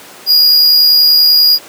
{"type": "tone with amplitude modulation", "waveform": "square", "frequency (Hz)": 4871, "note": "D#8", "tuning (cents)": -38, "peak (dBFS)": -4, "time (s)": [0.26, 1.59], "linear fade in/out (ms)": 50, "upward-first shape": "sine", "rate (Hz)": 70.2, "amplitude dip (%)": 30, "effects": ["pink hiss -34 dBFS RMS until 1.68 s", "high-pass 300 Hz 12 dB/octave"]}